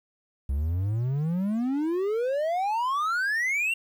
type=exponential sweep; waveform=triangle; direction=up; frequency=65.41 to 2794 Hz; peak=-22 dBFS; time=0.49-3.74 s; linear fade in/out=5 ms; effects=10-bit